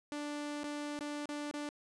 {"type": "tone with dropouts", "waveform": "sawtooth", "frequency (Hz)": 293.7, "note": "D4", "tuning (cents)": 0, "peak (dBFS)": -34, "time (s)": [0.12, 1.69], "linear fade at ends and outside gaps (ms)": 0, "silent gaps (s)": [[0.633, 0.641], [0.99, 1.008], [1.256, 1.29], [1.512, 1.539]], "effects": ["resampled to 22050 Hz"]}